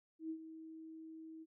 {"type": "tone with ADSR envelope", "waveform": "sine", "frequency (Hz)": 320.5, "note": "E4", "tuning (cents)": -49, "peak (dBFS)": -38, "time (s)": [0.19, 1.46], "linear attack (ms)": 110, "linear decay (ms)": 76, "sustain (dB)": -11, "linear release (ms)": 39, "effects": []}